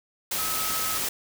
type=tone in noise; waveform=sine; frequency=1283 Hz; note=E6; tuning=47 cents flat; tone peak=-33 dBFS; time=0.38-0.98 s; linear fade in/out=5 ms; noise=white; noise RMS=-28 dBFS; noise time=0.31-1.09 s; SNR=-8 dB; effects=none